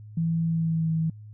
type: tone with pitch glide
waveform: sine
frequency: 164.81 to 160.95 Hz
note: E3 to E3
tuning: 0 to -41 cents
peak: -22 dBFS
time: 0.17-1.1 s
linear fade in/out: 5 ms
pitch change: -41 cents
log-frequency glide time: 0.47-0.92 s
effects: added 106 Hz sine -41 dBFS peak until 1.33 s

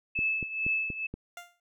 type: tone with tremolo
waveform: sine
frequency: 2613 Hz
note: E7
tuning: 16 cents flat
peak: -24 dBFS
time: 0.15-1.07 s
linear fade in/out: 10 ms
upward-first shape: triangle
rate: 2.2 Hz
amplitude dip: 80%
type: click train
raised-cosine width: 3 ms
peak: -24 dBFS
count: 5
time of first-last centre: 0.19-1.14 s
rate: 4.21 Hz
type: tone with exponential decay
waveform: 15% pulse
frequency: 698.5 Hz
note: F5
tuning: in tune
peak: -32 dBFS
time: 1.37-1.6 s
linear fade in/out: 2 ms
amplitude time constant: 48 ms
effects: none

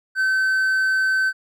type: tone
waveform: triangle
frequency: 1535 Hz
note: G6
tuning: 37 cents flat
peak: -15 dBFS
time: 0.15-1.33 s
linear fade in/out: 50 ms
effects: none

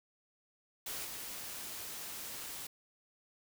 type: noise with level steps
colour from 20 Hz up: white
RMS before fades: -41 / -44 dBFS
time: 0.86-2.67 s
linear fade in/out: 5 ms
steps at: 1.04 s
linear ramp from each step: 20 ms
effects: none

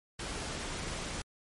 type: noise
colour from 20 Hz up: pink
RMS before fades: -38 dBFS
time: 0.19-1.22 s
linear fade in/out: 5 ms
effects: low-pass 10000 Hz 12 dB/octave + MP3 48 kbps

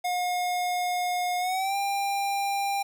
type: tone with pitch glide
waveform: square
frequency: 718 to 796.7 Hz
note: F5 to G5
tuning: +48 to +28 cents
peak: -26 dBFS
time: 0.04-2.83 s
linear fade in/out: 10 ms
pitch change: +180 cents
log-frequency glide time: 1.39-1.76 s
effects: 10-bit

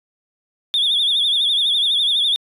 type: tone with vibrato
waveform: sine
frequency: 3488 Hz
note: A7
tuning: 16 cents flat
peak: -13 dBFS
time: 0.74-2.36 s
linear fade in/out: 0 ms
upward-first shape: triangle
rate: 12 Hz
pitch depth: 120 cents each way
effects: tanh soft clip ceiling -12 dBFS

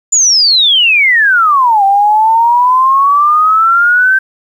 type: exponential two-way sweep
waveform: sine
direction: down then up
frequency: 7140 to 779 to 1567 Hz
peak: -5 dBFS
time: 0.12-4.19 s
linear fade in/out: 10 ms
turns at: 1.84 s
effects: 7-bit

